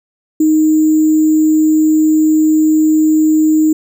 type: tone with sample-and-hold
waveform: sine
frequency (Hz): 311.1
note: D#4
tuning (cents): 0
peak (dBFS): -7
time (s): 0.4-3.73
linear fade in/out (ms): 5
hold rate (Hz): 7350
effects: none